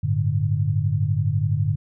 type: chord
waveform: sine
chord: G suspended second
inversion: none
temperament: equal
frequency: 98 / 110 / 146.83 Hz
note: G2 / A2 / D3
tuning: 0 / 0 / 0 cents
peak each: -23 / -23 / -23 dBFS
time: 0.03-1.76 s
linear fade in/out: 10 ms
effects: none